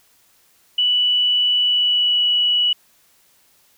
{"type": "tone with pitch glide", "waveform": "sine", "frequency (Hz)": [2960, 2940], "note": ["F#7", "F#7"], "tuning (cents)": [0, -12], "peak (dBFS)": -14, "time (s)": [0.78, 2.73], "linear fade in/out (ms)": 5, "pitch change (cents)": -12, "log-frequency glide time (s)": [1.6, 2.22], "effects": ["white hiss -57 dBFS RMS until 3.77 s"]}